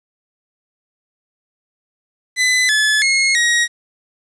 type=tone with pitch steps; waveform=sawtooth; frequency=2010 / 1721 / 2160 / 1892 Hz; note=B6 / A6 / C#7 / A#6; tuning=+30 / -39 / -45 / +25 cents; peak=-9 dBFS; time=2.36-3.68 s; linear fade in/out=50 ms; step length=330 ms; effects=resampled to 22050 Hz + 8-bit